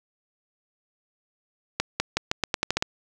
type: accelerating click train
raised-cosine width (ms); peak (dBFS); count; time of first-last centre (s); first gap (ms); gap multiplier
0.2; -5; 10; 1.8-2.825; 200; 0.85
effects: none